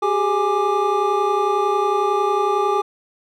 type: tone cluster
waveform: triangle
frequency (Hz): 386.5 / 417.5 / 829 / 1184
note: G4 / G#4 / G#5 / D6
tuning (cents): -24 / +9 / -3 / +14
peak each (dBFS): -20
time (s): 0.02-2.82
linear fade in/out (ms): 10
effects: none